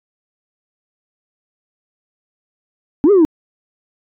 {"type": "linear two-way sweep", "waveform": "sine", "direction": "up then down", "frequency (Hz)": [261.6, 425.6, 295.8], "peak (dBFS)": -5, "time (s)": [3.04, 3.25], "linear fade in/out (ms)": 0, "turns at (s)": 3.11, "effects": ["tanh soft clip ceiling -5 dBFS"]}